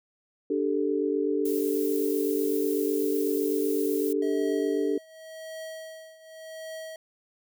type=chord; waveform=sine; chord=D suspended fourth; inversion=none; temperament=equal; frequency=293.7 / 392 / 440 Hz; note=D4 / G4 / A4; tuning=0 / 0 / 0 cents; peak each=-28 dBFS; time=0.5-4.98 s; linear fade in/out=5 ms
type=noise; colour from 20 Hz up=violet; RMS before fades=-38 dBFS; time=1.45-4.13 s; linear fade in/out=5 ms
type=tone with tremolo; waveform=square; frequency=640 Hz; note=D#5; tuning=49 cents sharp; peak=-36 dBFS; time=4.22-6.96 s; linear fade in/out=2 ms; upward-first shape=triangle; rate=0.89 Hz; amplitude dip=85%
effects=none